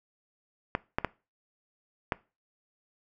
clicks, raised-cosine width 0.5 ms, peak -11 dBFS, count 4, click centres 0.751 / 0.985 / 1.047 / 2.122 s, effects noise-tail reverb RT60 0.3 s tail -21 dB re dry

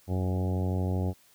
harmonic tone with a mistuned harmonic, 92.5 Hz, F#2, in tune, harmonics 1 / 2 / 3 / 4 / 5 / 6 / 7 / 8 / 9, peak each -27 / -33 / -37 / -39 / -41 / -43 / -44 / -45 / -46 dBFS, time 0.07-1.14 s, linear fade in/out 50 ms, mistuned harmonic 1, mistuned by -24 cents, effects white hiss -61 dBFS RMS until 1.34 s

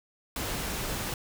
pink noise, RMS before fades -33 dBFS, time 0.36-1.14 s, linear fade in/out 2 ms, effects none

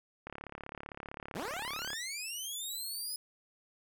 click train, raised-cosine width 0.5 ms, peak -27 dBFS, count 60, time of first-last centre 0.27-1.932 s, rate 35.5 Hz
15% pulse linear sweep, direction up, 130.81 to 5080 Hz, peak -31 dBFS, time 1.35-3.16 s, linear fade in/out 2 ms
effects none

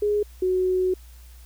sine tone pair in turn, 415.3 / 369.8 Hz, G#4 / F#4, 0 / -1 cents, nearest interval major second, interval 201 cents, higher first, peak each -19 dBFS, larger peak neither, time 0.02-0.23 / 0.42-0.94 s, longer second, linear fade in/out 5 ms, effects added 60 Hz sine -43 dBFS peak until 1.45 s + white hiss -55 dBFS RMS until 1.45 s

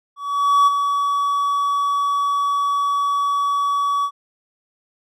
triangle tone with ADSR envelope, 1136 Hz, C#6, 42 cents sharp, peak -8 dBFS, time 0.16-4.11 s, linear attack 510 ms, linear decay 21 ms, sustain -7 dB, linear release 68 ms, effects none

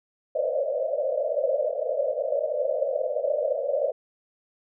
pink band-pass noise, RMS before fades -26 dBFS, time 0.35-3.92 s, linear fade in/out 5 ms, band 510 to 630 Hz, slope 96 dB/octave, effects none

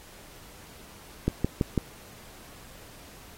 click train, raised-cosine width 3 ms, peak -10 dBFS, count 4, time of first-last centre 1.28-1.778 s, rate 6.03 Hz, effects pink hiss -50 dBFS RMS until 3.37 s + AAC 48 kbps

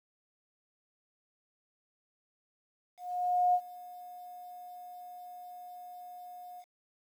sine tone with ADSR envelope, 719 Hz, F#5, 50 cents flat, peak -22 dBFS, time 2.97-6.65 s, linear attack 570 ms, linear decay 63 ms, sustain -22 dB, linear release 59 ms, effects 10-bit

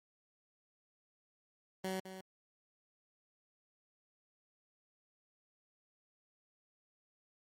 15% pulse tone with echo, 188.6 Hz, F#3, 33 cents sharp, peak -30 dBFS, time 1.84-2 s, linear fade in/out 5 ms, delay 210 ms, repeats 1, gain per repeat -10 dB, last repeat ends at 2.21 s, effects MP3 64 kbps

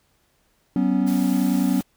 triangle chord, F# suspended fourth, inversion none, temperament equal with one note detuned, 188.99 / 246.9 / 277.2 Hz, F#3 / B3 / C#4, +37 / 0 / 0 cents, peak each -20 dBFS, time 0.76-1.81 s, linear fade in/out 2 ms
white noise, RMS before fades -38 dBFS, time 1.06-1.83 s, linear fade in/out 20 ms
effects pink hiss -65 dBFS RMS until 1.96 s

